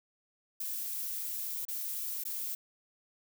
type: noise with dropouts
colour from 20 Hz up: violet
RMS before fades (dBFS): -37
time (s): 0.6-2.55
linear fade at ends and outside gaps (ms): 5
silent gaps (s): 1.652-1.683 / 2.238-2.251
effects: none